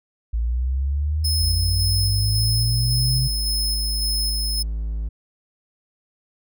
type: linear sweep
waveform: sine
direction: up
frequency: 55.2 to 130.81 Hz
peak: -19 dBFS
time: 0.33-3.28 s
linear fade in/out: 10 ms
type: tone with tremolo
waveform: sawtooth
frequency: 5180 Hz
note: E8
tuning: 31 cents flat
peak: -19 dBFS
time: 1.24-4.63 s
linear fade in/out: 10 ms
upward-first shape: square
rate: 1.8 Hz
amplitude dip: 25%
type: tone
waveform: triangle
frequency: 54.2 Hz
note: A1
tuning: 25 cents flat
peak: -21 dBFS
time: 1.4-5.09 s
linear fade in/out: 10 ms
effects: none